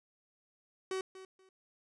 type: tone with echo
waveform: 45% pulse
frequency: 378.1 Hz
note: F#4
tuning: 38 cents sharp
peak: -34 dBFS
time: 0.91-1.01 s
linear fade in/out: 2 ms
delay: 240 ms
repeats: 2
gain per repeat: -14 dB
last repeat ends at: 1.49 s
effects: resampled to 22050 Hz